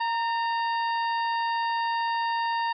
harmonic tone with a mistuned harmonic, 929 Hz, A#5, 6 cents flat, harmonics 1 / 2 / 3 / 4 / 5, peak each -25 / -33 / -39 / -43 / -41 dBFS, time 0-2.73 s, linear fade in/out 10 ms, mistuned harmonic 2, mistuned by -40 cents, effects none

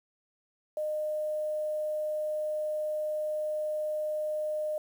sine tone with quantisation, 611 Hz, D#5, 32 cents flat, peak -29 dBFS, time 0.77-4.78 s, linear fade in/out 2 ms, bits 9, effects none

